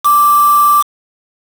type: tone with quantisation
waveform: sine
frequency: 1173 Hz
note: D6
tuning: 2 cents flat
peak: -6 dBFS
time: 0.04-0.83 s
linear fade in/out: 20 ms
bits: 3
effects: none